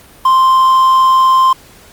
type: tone with quantisation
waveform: triangle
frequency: 1046 Hz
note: C6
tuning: 1 cent flat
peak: -4 dBFS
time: 0.25-1.53 s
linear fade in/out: 5 ms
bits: 5
effects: pink hiss -41 dBFS RMS until 1.92 s + Opus 48 kbps